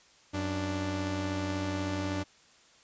sawtooth tone pair together, 92.5 / 293.7 Hz, F#2 / D4, 0 / 0 cents, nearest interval octave + minor sixth, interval 2000 cents, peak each -30 / -29 dBFS, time 0.33-2.24 s, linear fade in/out 20 ms, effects white hiss -60 dBFS RMS until 2.83 s + resampled to 16000 Hz

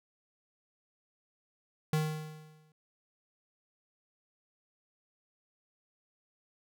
square tone with exponential decay, 154.9 Hz, D#3, 7 cents flat, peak -26 dBFS, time 1.93-2.72 s, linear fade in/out 2 ms, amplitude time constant 170 ms, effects none

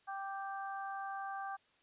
harmonic tone, 392 Hz, G4, in tune, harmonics 2 / 3 / 4, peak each -41 / -45 / -47 dBFS, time 0.07-1.57 s, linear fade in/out 20 ms, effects white hiss -71 dBFS RMS until 1.82 s + resampled to 8000 Hz

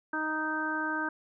harmonic tone, 311.1 Hz, D#4, in tune, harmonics 1 / 2 / 3 / 4 / 5, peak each -35 / -42 / -36 / -38 / -32 dBFS, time 0.13-1.09 s, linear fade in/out 5 ms, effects none

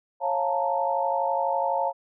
sine tone cluster, 548 / 698 / 867 / 919 Hz, C#5 / F5 / A5 / A#5, -20 / -1 / -26 / -25 cents, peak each -28 dBFS, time 0.2-1.93 s, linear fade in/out 50 ms, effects none

